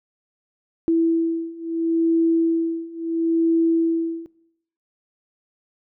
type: beating tone pair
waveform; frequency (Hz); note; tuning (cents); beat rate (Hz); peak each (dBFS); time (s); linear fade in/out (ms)
sine; 329.6 / 330.34; E4 / E4; 0 / +4; 0.74; -22 / -20; 0.88-4.26; 0
effects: noise-tail reverb RT60 0.8 s tail -21 dB re dry